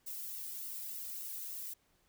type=noise with flanger; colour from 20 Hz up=violet; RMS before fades=-43 dBFS; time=0.06-1.74 s; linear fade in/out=10 ms; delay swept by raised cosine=1.2 to 1.85 ms; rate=3.4 Hz; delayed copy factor=-0.8; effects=pink hiss -73 dBFS RMS until 2.08 s